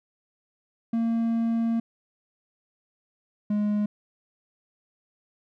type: tone pair in turn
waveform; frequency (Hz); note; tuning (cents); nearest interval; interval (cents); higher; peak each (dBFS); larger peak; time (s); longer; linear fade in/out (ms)
triangle; 229.3 / 208.4; A#3 / G#3; -28 / +6; major second; 166; first; -20 / -20; neither; 0.93-1.8 / 3.5-3.86; first; 5
effects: none